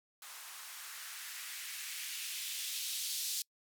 violet noise with band-pass filter sweep, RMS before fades -42 dBFS, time 0.22-3.42 s, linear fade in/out 2 ms, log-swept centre 970 to 4300 Hz, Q 1.5, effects noise-tail reverb RT60 0.1 s tail -26 dB re dry

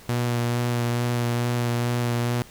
sawtooth tone with vibrato, 120 Hz, B2, 49 cents flat, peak -18 dBFS, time 0.09-2.42 s, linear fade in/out 0 ms, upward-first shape sine, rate 2.3 Hz, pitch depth 14 cents each way, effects pink hiss -48 dBFS RMS until 2.5 s

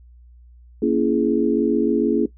sine chord, A# half-diminished seventh, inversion none, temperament just, 233.1 / 279.7 / 335.6 / 419.5 Hz, A#3 / C#4 / E4 / G#4, 0 / +16 / +31 / +17 cents, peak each -21 dBFS, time 0.82-2.26 s, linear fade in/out 5 ms, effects noise-tail reverb RT60 0.1 s tail -17 dB re dry + added 60 Hz sine -44 dBFS peak until 2.37 s

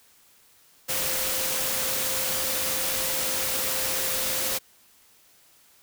sine tone in noise, 524 Hz, C5, 2 cents sharp, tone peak -37 dBFS, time 0.88-4.59 s, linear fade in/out 20 ms, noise white, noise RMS -27 dBFS, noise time 0.88-4.59 s, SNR -13 dB, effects white hiss -58 dBFS RMS until 5.82 s

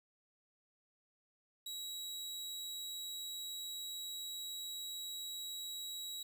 sawtooth tone, 3871 Hz, B7, 35 cents flat, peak -39 dBFS, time 1.66-6.23 s, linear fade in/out 5 ms, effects 11-bit

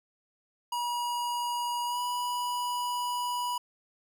square tone with pitch glide, 962 to 978.3 Hz, B5 to B5, -46 to -17 cents, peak -30 dBFS, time 0.72-3.58 s, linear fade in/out 5 ms, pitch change +29 cents, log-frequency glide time 1.86-2 s, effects none

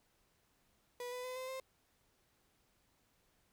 35% pulse tone with pitch steps, 490 / 498.6 / 507.3 / 516.1 / 525.2 Hz, B4 / B4 / B4 / C5 / C5, -14 / +16 / +46 / -24 / +6 cents, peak -40 dBFS, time 1-1.6 s, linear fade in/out 2 ms, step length 120 ms, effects pink hiss -75 dBFS RMS until 3.52 s

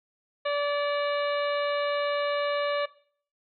harmonic tone with a mistuned harmonic, 578 Hz, D5, 28 cents flat, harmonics 1 / 2 / 3 / 4 / 5 / 6 / 7, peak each -26 / -32 / -36 / -38 / -40 / -42 / -43 dBFS, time 0.45-2.86 s, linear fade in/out 10 ms, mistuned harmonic 6, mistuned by +75 cents, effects noise-tail reverb RT60 0.5 s tail -18 dB re dry

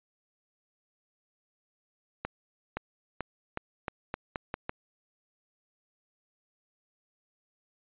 accelerating click train, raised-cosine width 0.5 ms, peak -17 dBFS, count 9, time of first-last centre 2.25-4.694 s, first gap 520 ms, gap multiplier 0.84, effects resampled to 8000 Hz

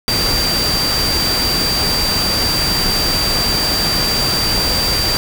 sine tone in noise, 4699 Hz, D8, in tune, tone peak -16 dBFS, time 0.08-5.17 s, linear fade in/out 0 ms, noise pink, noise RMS -19 dBFS, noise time 0.08-5.17 s, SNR 0 dB, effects none

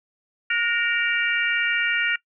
harmonic tone with a mistuned harmonic, 464.8 Hz, A#4, 5 cents flat, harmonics 3 / 4 / 5 / 6, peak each -24 / -25 / -26 / -27 dBFS, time 0.5-2.16 s, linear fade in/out 5 ms, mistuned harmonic 3, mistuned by +53 cents, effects noise-tail reverb RT60 0.1 s tail -22 dB re dry

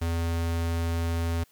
square tone, 83.7 Hz, E2, 27 cents sharp, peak -26 dBFS, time 0.01-1.44 s, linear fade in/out 10 ms, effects white hiss -62 dBFS RMS until 1.51 s

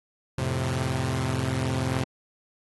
sawtooth chord, F major, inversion none, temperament equal, 87.31 / 110 / 130.81 Hz, F2 / A2 / C3, 0 / 0 / 0 cents, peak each -28 / -27 / -23 dBFS, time 0.38-2.04 s, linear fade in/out 5 ms, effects AAC 32 kbps

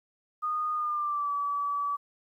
sine tone with pitch glide, 1230 to 1147.6 Hz, D#6 to D6, -20 to -40 cents, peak -27 dBFS, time 0.42-1.97 s, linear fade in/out 20 ms, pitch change -120 cents, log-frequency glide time 0.74-1.32 s, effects 11-bit

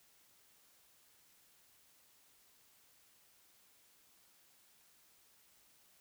silence, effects white hiss -68 dBFS RMS until 6 s

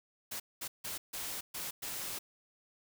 white noise bursts at uneven times, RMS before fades -40 dBFS, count 6, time 0.31-0.4 / 0.61-0.68 / 0.84-0.98 / 1.13-1.41 / 1.54-1.71 / 1.82-2.19 s, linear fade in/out 10 ms, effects none

